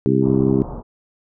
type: harmonic tone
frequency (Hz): 66.3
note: C2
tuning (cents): +23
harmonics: 2 / 3 / 4 / 5 / 6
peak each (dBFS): -20 / -20 / -20 / -20 / -20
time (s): 0.06-0.62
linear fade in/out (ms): 0
type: low-pass noise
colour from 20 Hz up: pink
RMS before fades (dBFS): -31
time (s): 0.21-0.83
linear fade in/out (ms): 50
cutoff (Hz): 1100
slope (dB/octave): 48
effects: none